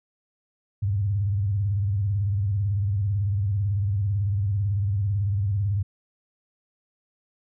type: tone with vibrato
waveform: sine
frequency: 100 Hz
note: G2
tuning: 35 cents sharp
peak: -21 dBFS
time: 0.82-5.83 s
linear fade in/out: 10 ms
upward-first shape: square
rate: 18 Hz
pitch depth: 100 cents each way
effects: none